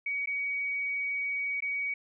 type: tone with dropouts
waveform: sine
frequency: 2257 Hz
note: C#7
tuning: 31 cents sharp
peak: -29 dBFS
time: 0.06-1.94 s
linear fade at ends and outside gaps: 5 ms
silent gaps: 0.259-0.272 / 1.605-1.622 s
effects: none